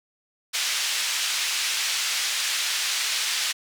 pink band-pass noise, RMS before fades -26 dBFS, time 0.53-3.53 s, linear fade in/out 20 ms, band 2500 to 7100 Hz, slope 12 dB/octave, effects none

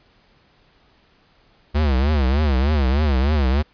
square tone with vibrato, 70.3 Hz, C#2, 25 cents sharp, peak -16 dBFS, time 1.74-3.63 s, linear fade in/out 20 ms, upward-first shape triangle, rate 3.3 Hz, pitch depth 210 cents each way, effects pink hiss -57 dBFS RMS until 3.73 s + resampled to 11025 Hz

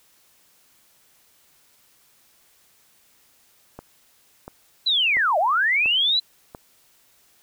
click train, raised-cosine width 1 ms, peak -22 dBFS, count 5, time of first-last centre 3.79-6.549 s, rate 1.45 Hz
sine linear two-way sweep, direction down then up, 4061 to 587.3 to 4061 Hz, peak -17 dBFS, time 4.86-6.2 s, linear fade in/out 10 ms, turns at 5.38 s
effects white hiss -59 dBFS RMS until 7.42 s

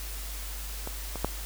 clicks, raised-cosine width 1 ms, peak -21 / -21 / -12 dBFS, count 3, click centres 0.874 / 1.157 / 1.246 s, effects added 50 Hz sine -36 dBFS peak until 1.45 s + white hiss -41 dBFS RMS until 1.45 s

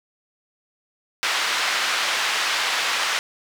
pink band-pass noise, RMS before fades -23 dBFS, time 1.23-3.19 s, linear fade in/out 0 ms, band 1200 to 4800 Hz, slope 12 dB/octave, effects none

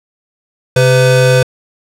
square tone pair together, 131.54 / 505 Hz, C3 / B4, +10 / +39 cents, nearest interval octave + major seventh, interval 2329 cents, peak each -10 dBFS, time 0.76-1.43 s, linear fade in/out 5 ms, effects low-pass 10000 Hz 12 dB/octave

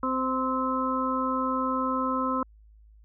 harmonic tone, 260 Hz, C4, 11 cents flat, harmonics 1 / 2 / 4 / 5, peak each -29 / -33 / -29 / -30 dBFS, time 0.03-2.43 s, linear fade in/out 2 ms, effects added 53 Hz sine -51 dBFS peak until 3.04 s

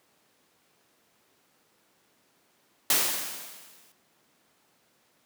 white noise with exponential decay, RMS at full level -21 dBFS, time 2.9-3.92 s, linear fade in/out 2 ms, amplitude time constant 220 ms, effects pink hiss -66 dBFS RMS until 5.25 s + high-pass 200 Hz 12 dB/octave

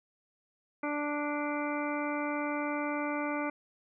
harmonic tone, 293.7 Hz, D4, in tune, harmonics 1 / 2 / 3 / 4 / 5 / 7 / 8, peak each -34 / -37 / -39 / -40 / -41 / -42 / -43 dBFS, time 0.83-3.5 s, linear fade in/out 5 ms, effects none

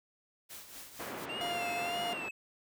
white noise with tremolo, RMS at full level -46 dBFS, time 0.49-1.26 s, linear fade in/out 20 ms, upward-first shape triangle, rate 4.2 Hz, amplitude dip 65%
pink band-pass noise, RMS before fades -42 dBFS, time 0.99-2.29 s, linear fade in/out 10 ms, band 250 to 2000 Hz, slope 12 dB/octave
triangle tone with vibrato, 2736 Hz, F7, 36 cents flat, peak -37 dBFS, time 1.29-2.31 s, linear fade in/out 5 ms, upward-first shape sine, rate 1.7 Hz, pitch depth 97 cents each way
45% pulse tone, 698.5 Hz, F5, in tune, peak -35 dBFS, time 1.41-2.13 s, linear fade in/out 0 ms
effects none

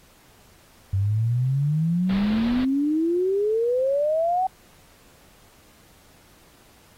sine exponential sweep, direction up, 94.6 to 765 Hz, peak -19 dBFS, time 0.93-4.47 s, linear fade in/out 5 ms
pink low-pass noise, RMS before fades -34 dBFS, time 2.09-2.65 s, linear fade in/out 5 ms, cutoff 4400 Hz, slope 48 dB/octave
effects pink hiss -55 dBFS RMS until 6.97 s + AAC 48 kbps

